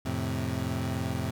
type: chord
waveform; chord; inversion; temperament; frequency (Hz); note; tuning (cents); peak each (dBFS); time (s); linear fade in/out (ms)
25% pulse; F major; none; equal; 87.31 / 110 / 130.81; F2 / A2 / C3; 0 / 0 / 0; -30; 0.05-1.31; 10
effects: none